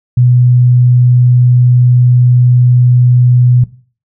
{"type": "tone", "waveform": "sine", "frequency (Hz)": 123.7, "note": "B2", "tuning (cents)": 3, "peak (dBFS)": -4, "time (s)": [0.17, 3.64], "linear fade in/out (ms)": 5, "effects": ["noise-tail reverb RT60 0.4 s tail -17 dB re dry"]}